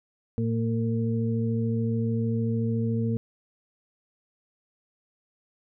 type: harmonic tone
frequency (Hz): 114.2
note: A#2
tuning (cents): -35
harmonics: 1 / 2 / 4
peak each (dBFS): -26 / -27 / -33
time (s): 0.38-3.17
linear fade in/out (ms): 0
effects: none